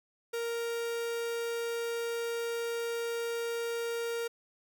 45% pulse tone, 466.2 Hz, A#4, in tune, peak -32 dBFS, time 0.33-4.28 s, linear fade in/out 10 ms, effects none

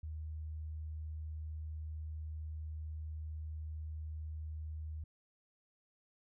sine tone, 77.78 Hz, D#2, in tune, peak -40 dBFS, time 0.03-5.04 s, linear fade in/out 5 ms, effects none

